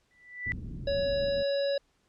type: tone with exponential growth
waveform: sine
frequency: 1975.5 Hz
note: B6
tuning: in tune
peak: -26 dBFS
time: 0.11-0.52 s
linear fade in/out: 0 ms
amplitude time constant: 89 ms
type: low-pass noise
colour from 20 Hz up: pink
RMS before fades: -39 dBFS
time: 0.46-1.43 s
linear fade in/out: 5 ms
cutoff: 270 Hz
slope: 24 dB/octave
type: harmonic tone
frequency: 560 Hz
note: C#5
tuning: 18 cents sharp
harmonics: 1 / 3 / 5 / 7 / 9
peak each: -26 / -42 / -48 / -39 / -43 dBFS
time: 0.87-1.78 s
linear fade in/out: 5 ms
effects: pink hiss -71 dBFS RMS until 2.08 s + low-pass 8000 Hz 12 dB/octave